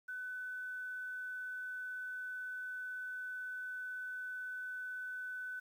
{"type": "tone with quantisation", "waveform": "sine", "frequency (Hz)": 1503, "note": "F#6", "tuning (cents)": 27, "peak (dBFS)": -40, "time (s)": [0.08, 5.6], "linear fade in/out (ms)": 10, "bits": 11, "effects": []}